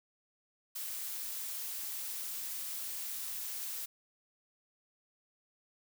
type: noise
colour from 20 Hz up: blue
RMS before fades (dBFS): -40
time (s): 0.75-3.86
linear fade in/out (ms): 10
effects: none